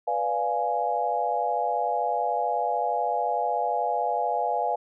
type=chord; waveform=sine; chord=B diminished seventh; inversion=none; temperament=equal with one note detuned; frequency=493.9 / 587.3 / 698.5 / 834.5 Hz; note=B4 / D5 / F5 / Ab5; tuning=0 / 0 / 0 / +8 cents; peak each=-31 / -32 / -27 / -27 dBFS; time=0.07-4.76 s; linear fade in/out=10 ms; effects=none